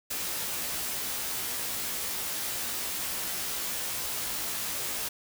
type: noise with comb filter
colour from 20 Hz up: white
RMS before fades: -33 dBFS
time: 0.1-5.09 s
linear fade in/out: 10 ms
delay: 16 ms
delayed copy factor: +0.95
effects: none